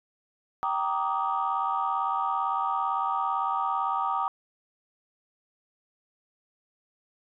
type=chord; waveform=sine; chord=Eb major seventh; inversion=first; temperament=just; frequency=777.8 / 933.4 / 1166.7 / 1244.5 Hz; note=G5 / Bb5 / D6 / Eb6; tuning=-14 / +2 / -12 / 0 cents; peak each=-30 dBFS; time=0.63-4.28 s; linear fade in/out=0 ms; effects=tanh soft clip ceiling -16 dBFS